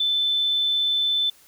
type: tone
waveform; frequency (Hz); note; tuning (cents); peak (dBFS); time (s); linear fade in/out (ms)
sine; 3523; A7; +1; -19; 0-1.3; 5
effects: white hiss -54 dBFS RMS until 1.47 s